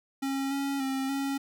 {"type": "tone with pitch steps", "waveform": "square", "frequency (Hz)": [272, 277.1, 267.2, 275.1], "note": ["C#4", "C#4", "C4", "C#4"], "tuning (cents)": [-33, -1, 36, -13], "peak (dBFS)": -29, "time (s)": [0.22, 1.38], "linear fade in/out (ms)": 10, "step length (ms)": 290, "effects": []}